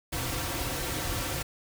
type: noise with comb filter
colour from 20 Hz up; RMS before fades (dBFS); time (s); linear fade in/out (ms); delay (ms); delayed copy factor
pink; -32; 0.12-1.43; 10; 4.8; -0.6
effects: none